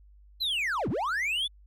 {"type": "linear two-way sweep", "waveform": "triangle", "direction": "down then up", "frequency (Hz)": [4186, 78.4, 3557], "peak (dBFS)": -25, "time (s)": [0.4, 1.48], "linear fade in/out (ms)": 20, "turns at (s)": 0.89, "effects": ["added 50 Hz sine -52 dBFS peak until 1.66 s"]}